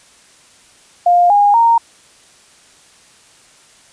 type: tone with pitch steps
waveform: sine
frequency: 704 / 817 / 926 Hz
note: F5 / G#5 / A#5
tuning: +14 / -29 / -12 cents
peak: -7 dBFS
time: 1.06-1.78 s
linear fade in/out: 5 ms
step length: 240 ms
effects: white hiss -47 dBFS RMS until 3.92 s + resampled to 22050 Hz